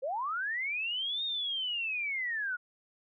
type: linear two-way sweep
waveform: sine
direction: up then down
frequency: 490 to 3729 to 1418 Hz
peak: -31 dBFS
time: 0.02-2.57 s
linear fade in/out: 20 ms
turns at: 1.24 s
effects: none